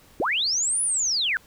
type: linear two-way sweep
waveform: sine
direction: up then down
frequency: 244.1 to 10030 to 1418 Hz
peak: -21 dBFS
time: 0.2-1.37 s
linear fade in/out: 0 ms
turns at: 0.82 s
effects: pink hiss -54 dBFS RMS until 1.46 s